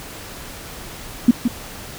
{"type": "tone with echo", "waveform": "sine", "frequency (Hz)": 240.4, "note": "B3", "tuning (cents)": -46, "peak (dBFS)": -5, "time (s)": [1.28, 1.31], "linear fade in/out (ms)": 5, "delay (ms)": 170, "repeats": 1, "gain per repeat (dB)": -8, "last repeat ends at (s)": 1.48, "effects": ["pink hiss -35 dBFS RMS until 1.98 s"]}